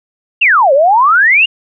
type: exponential two-way sweep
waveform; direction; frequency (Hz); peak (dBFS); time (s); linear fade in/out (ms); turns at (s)
sine; down then up; 2900 to 523.3 to 2900; -5; 0.41-1.46; 10; 0.73
effects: none